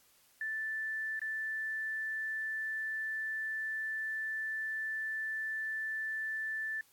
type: tone with dropouts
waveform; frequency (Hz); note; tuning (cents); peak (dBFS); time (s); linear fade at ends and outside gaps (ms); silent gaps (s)
sine; 1760; A6; 0; -34; 0.41-6.81; 2; 1.194-1.216
effects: white hiss -66 dBFS RMS until 6.92 s + AAC 64 kbps